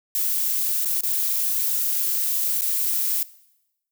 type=noise with dropouts; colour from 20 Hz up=violet; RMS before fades=-23 dBFS; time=0.15-3.23 s; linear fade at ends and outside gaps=2 ms; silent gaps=0.849-0.856 / 1.009-1.033 / 2.611-2.618 s; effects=noise-tail reverb RT60 0.9 s tail -20 dB re dry